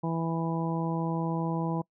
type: harmonic tone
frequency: 164.81 Hz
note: E3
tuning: in tune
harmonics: 1 / 2 / 3 / 4 / 5 / 6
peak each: -29 / -34 / -38 / -40 / -38 / -38 dBFS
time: 0.03-1.82 s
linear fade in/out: 10 ms
effects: noise-tail reverb RT60 0.1 s tail -24 dB re dry